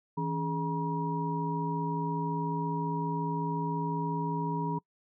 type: tone cluster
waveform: sine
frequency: 162.7 / 277.1 / 419.2 / 958 Hz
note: E3 / C#4 / G#4 / A#5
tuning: -22 / -1 / +16 / +47 cents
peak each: -32 / -37 / -39 / -33 dBFS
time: 0.17-4.79 s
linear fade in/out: 10 ms
effects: noise-tail reverb RT60 0.1 s tail -25 dB re dry